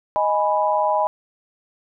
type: chord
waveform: sine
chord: G# minor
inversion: second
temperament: equal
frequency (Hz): 622.3 / 830.6 / 987.8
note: D#5 / G#5 / B5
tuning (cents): 0 / 0 / 0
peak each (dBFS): -21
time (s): 0.16-1.07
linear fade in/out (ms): 0
effects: none